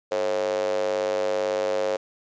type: tone with high-pass filter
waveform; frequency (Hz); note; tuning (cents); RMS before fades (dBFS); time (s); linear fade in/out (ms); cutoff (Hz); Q
square; 49; G1; 0; -25; 0.11-1.97; 10; 510; 8.1
effects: resampled to 16000 Hz + 9-bit